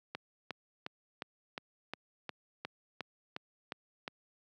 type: click train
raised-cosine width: 0.3 ms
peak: -22 dBFS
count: 12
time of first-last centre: 0.15-4.079 s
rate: 2.8 Hz
effects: high-pass 150 Hz 12 dB/octave